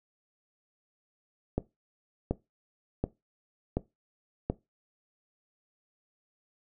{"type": "click train", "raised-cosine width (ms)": 2, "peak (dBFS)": -14, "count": 5, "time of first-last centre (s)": [1.58, 4.5], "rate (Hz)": 1.37, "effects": ["noise-tail reverb RT60 0.2 s tail -18 dB re dry"]}